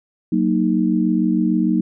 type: chord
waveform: sine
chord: D# minor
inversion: first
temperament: just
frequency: 186.68 / 233.3 / 311.1 Hz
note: F#3 / A#3 / D#4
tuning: +16 / +2 / 0 cents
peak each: -19 dBFS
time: 0.32-1.81 s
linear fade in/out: 5 ms
effects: none